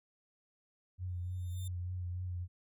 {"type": "tone with vibrato", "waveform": "sine", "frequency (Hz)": 89.9, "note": "F#2", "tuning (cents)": -49, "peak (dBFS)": -36, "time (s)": [0.98, 2.48], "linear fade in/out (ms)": 50, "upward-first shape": "triangle", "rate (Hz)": 3.4, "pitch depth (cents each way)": 37}
{"type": "tone with exponential growth", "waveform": "10% pulse", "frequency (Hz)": 3602, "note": "A7", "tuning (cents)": 40, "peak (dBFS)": -40, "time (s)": [1.08, 1.68], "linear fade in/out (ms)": 5, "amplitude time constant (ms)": 130}
{"effects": []}